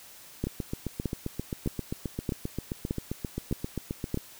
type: two click trains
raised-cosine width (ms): 3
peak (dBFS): -15 / -18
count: 7 / 29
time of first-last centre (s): 0.44-4.144 / 0.47-4.174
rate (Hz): 1.62 / 7.56
effects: white hiss -50 dBFS RMS until 4.39 s